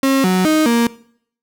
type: tone with pitch steps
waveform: 35% pulse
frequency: 269.8 / 184.9 / 311.4 / 234.2 Hz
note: C#4 / F#3 / D#4 / A#3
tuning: -47 / -1 / +2 / +8 cents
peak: -10 dBFS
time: 0.03-0.87 s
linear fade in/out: 2 ms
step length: 210 ms
effects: noise-tail reverb RT60 0.6 s tail -20 dB re dry